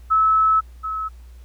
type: tone pair in turn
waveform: sine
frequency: 1300 / 1292.7 Hz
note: E6 / E6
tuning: -24 / -34 cents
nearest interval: unison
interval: 10 cents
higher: first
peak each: -13 / -23 dBFS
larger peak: first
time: 0.1-0.61 / 0.83-1.09 s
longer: first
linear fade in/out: 20 ms
effects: added 60 Hz sine -39 dBFS peak until 1.44 s + pink hiss -58 dBFS RMS until 1.44 s